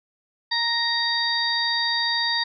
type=harmonic tone; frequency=934 Hz; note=A#5; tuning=3 cents sharp; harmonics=1 / 2 / 4 / 5; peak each=-29 / -26 / -26 / -25 dBFS; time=0.51-2.44 s; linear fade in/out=10 ms; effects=none